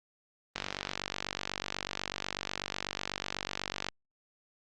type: click train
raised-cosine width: 0.2 ms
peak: -15 dBFS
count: 161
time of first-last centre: 0.56-3.886 s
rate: 48.1 Hz
effects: low-pass 7000 Hz 12 dB/octave + Opus 32 kbps